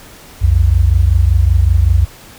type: tone pair together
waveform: sine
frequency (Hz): 62.8 / 88.07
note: B1 / F2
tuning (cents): +30 / +15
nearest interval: tritone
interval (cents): 585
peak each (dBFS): -10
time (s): 0.41-2.06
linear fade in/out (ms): 20
effects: pink hiss -38 dBFS RMS until 2.38 s